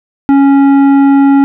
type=tone with tanh clipping; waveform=sine; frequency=277 Hz; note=C#4; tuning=1 cent flat; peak=-5 dBFS; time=0.29-1.44 s; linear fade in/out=0 ms; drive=11 dB; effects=none